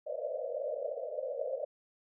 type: band-pass noise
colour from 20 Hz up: white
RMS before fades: -37 dBFS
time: 0.06-1.65 s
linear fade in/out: 10 ms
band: 490 to 630 Hz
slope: 96 dB/octave
effects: none